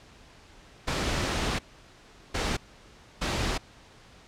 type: noise bursts at uneven times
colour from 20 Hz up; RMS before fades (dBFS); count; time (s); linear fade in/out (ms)
pink; -28; 3; 0.87-1.59 / 2.34-2.57 / 3.21-3.58; 10
effects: pink hiss -53 dBFS RMS until 4.27 s + low-pass 6000 Hz 12 dB/octave